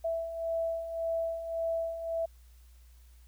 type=beating tone pair; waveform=sine; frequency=659.3 / 661.1 Hz; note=E5 / E5; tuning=0 / +5 cents; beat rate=1.8 Hz; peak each=-38 / -31 dBFS; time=0.04-2.26 s; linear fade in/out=10 ms; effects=added 60 Hz sine -53 dBFS peak until 3.27 s + white hiss -67 dBFS RMS until 3.27 s